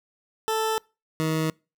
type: tone pair in turn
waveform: 20% pulse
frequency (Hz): 440.6 / 158.59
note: A4 / D#3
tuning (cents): +2 / +33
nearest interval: octave + tritone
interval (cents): 1769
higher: first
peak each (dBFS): -18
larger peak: neither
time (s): 0.48-0.78 / 1.2-1.5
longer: neither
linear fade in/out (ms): 0
effects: noise-tail reverb RT60 0.3 s tail -26 dB re dry